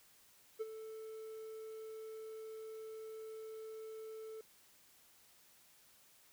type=tone with ADSR envelope; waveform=triangle; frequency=440 Hz; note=A4; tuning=in tune; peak=-33 dBFS; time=0.59-4.41 s; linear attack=23 ms; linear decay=27 ms; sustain=-11 dB; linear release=3 ms; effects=white hiss -66 dBFS RMS until 6.32 s